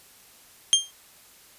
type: tone with exponential decay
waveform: 25% pulse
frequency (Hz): 3190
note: G7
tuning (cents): +30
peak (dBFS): -8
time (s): 0.73-0.91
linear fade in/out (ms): 0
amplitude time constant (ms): 37
effects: white hiss -53 dBFS RMS until 1.58 s + resampled to 32000 Hz